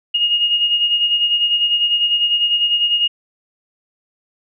sine beating tone pair, 2858 / 2868 Hz, F7 / F7, +39 / +45 cents, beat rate 10 Hz, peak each -14 / -22 dBFS, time 0.14-3.08 s, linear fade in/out 10 ms, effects none

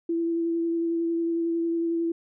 sine tone with vibrato, 334.4 Hz, E4, 25 cents sharp, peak -23 dBFS, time 0.09-2.12 s, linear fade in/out 5 ms, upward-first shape sine, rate 11 Hz, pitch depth 13 cents each way, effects none

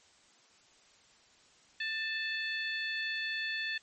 harmonic tone with a mistuned harmonic, 874 Hz, A5, 12 cents flat, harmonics 2 / 3 / 4 / 5, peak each -35 / -39 / -41 / -43 dBFS, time 1.8-3.78 s, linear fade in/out 5 ms, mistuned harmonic 2, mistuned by +28 cents, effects white hiss -63 dBFS RMS until 3.82 s + MP3 32 kbps

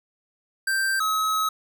square tone pair in turn, 1570 / 1280.9 Hz, G6 / D#6, +2 / +50 cents, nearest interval major third, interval 352 cents, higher first, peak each -22 dBFS, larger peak neither, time 0.67-1 / 1-1.49 s, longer second, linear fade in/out 5 ms, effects 10-bit

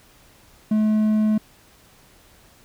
triangle tone, 214.9 Hz, A3, 41 cents flat, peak -14 dBFS, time 0.71-1.38 s, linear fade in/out 5 ms, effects pink hiss -53 dBFS RMS until 2.64 s

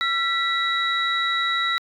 sine tone cluster, 1353 / 1961 / 3862 Hz, E6 / B6 / B7, +45 / -13 / -39 cents, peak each -24 dBFS, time 0.01-1.78 s, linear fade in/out 0 ms, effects tanh soft clip ceiling -11 dBFS

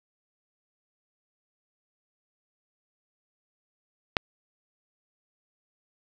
click, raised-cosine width 0.3 ms, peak -5 dBFS, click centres 4.168 s, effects none

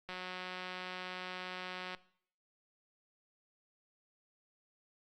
click train, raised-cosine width 0.3 ms, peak -27 dBFS, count 341, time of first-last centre 0.09-1.948 s, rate 183 Hz, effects noise-tail reverb RT60 0.6 s tail -19 dB re dry + Opus 48 kbps

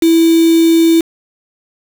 sine tone with quantisation, 329.6 Hz, E4, in tune, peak -6 dBFS, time 0.02-1.01 s, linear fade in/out 5 ms, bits 3, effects none

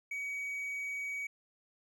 triangle tone, 2262 Hz, C#7, 34 cents sharp, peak -34 dBFS, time 0.11-1.27 s, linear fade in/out 5 ms, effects none

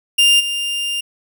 40% pulse tone with level steps, 2800 Hz, F7, 4 cents sharp, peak -8 / -18 dBFS, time 0.18-1.01 s, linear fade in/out 10 ms, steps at 0.39 s, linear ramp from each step 20 ms, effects none

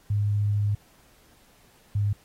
sine tone pair in turn, 103.1 / 102.33 Hz, G#2 / G#2, -12 / -25 cents, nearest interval unison, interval 13 cents, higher first, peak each -21 dBFS, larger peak neither, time 0.1-0.75 / 1.95-2.13 s, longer first, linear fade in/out 5 ms, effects pink hiss -59 dBFS RMS until 2.24 s + AAC 48 kbps

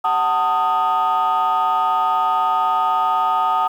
sine chord, D# diminished, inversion first, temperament just, 746.7 / 896 / 1244.5 Hz, F#5 / A5 / D#6, +16 / +31 / 0 cents, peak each -19 / -18 / -17 dBFS, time 0.04-3.68 s, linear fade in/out 10 ms, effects tanh soft clip ceiling -11 dBFS + 8-bit

